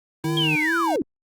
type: harmonic tone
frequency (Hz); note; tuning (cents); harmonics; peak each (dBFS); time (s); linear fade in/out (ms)
154.4; D#3; -13; 1 / 3 / 5; -24 / -34 / -38; 0.24-0.56; 10
type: tone with vibrato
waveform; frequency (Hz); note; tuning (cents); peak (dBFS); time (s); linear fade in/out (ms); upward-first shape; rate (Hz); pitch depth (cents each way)
square; 319.8; D#4; +48; -25; 0.24-0.96; 2; sine; 2.3; 93
type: linear sweep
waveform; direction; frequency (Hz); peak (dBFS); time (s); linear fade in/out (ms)
sine; down; 3261 to 242.8; -20; 0.37-1.02; 2
effects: Opus 24 kbps